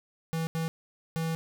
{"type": "tone bursts at uneven times", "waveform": "square", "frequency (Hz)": 163, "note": "E3", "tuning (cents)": -19, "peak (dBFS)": -29, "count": 3, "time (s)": [[0.33, 0.47], [0.55, 0.68], [1.16, 1.35]], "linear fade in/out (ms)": 0, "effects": []}